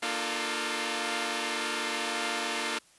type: chord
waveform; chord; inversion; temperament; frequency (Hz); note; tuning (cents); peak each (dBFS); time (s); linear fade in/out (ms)
5% pulse; Bb major seventh; none; equal with one note detuned; 233.1 / 301.1 / 349.2 / 440; Bb3 / D4 / F4 / A4; 0 / +43 / 0 / 0; -24; 0.02-2.79; 10
effects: white hiss -60 dBFS RMS until 2.98 s + resampled to 24000 Hz